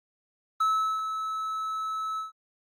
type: tone with ADSR envelope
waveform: triangle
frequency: 1300 Hz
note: E6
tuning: 24 cents flat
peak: -19 dBFS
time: 0.6-2.32 s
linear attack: 7 ms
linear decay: 410 ms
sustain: -8 dB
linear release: 140 ms
effects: Opus 24 kbps